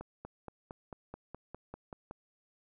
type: accelerating click train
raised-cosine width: 1 ms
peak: -29 dBFS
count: 11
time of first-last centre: 0.01-2.111 s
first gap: 240 ms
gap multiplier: 0.97
effects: none